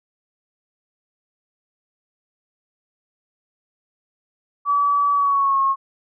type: tone with pitch glide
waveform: sine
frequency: 1146 to 1086.1 Hz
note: D6 to C#6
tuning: -43 to -36 cents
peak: -15 dBFS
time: 4.65-5.76 s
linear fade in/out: 50 ms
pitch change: -93 cents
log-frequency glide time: 5.13-5.6 s
effects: none